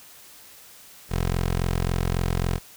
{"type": "tone", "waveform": "15% pulse", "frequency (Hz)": 43.65, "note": "F1", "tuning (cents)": 0, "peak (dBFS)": -16, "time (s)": [1.09, 2.6], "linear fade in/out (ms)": 50, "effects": ["white hiss -48 dBFS RMS until 2.76 s"]}